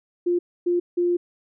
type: tone bursts at uneven times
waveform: sine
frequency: 350.7 Hz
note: F4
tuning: 7 cents sharp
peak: -18 dBFS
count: 3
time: 0.26-0.39 / 0.66-0.8 / 0.97-1.17 s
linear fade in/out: 10 ms
effects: none